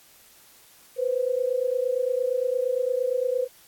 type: tone pair together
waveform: sine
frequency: 491.3 / 520 Hz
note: B4 / C5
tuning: -9 / -11 cents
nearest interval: minor second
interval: 98 cents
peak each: -25 dBFS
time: 0.96-3.48 s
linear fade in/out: 50 ms
effects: white hiss -54 dBFS RMS until 3.67 s + AAC 64 kbps